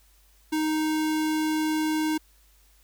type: tone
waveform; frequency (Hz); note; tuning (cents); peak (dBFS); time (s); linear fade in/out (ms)
square; 311.1; D#4; 0; -24; 0.52-2.18; 10
effects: added 50 Hz sine -58 dBFS peak until 2.83 s + white hiss -62 dBFS RMS until 2.83 s